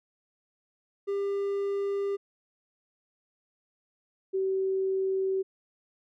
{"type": "tone pair in turn", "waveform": ["triangle", "sine"], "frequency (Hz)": [398.9, 382.8], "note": ["G4", "G4"], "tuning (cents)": [30, -41], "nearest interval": "minor second", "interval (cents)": 71, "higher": "first", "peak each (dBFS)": -25, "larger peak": "neither", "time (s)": [[1.07, 2.17], [4.33, 5.43]], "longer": "neither", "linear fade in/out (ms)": 20, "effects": []}